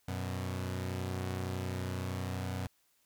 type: tone pair together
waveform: sawtooth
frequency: 92.5 / 123.47 Hz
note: F#2 / B2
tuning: 0 / 0 cents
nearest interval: perfect fourth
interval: 500 cents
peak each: -32 / -36 dBFS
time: 0.08-2.67 s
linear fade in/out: 5 ms
effects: white hiss -72 dBFS RMS until 3.05 s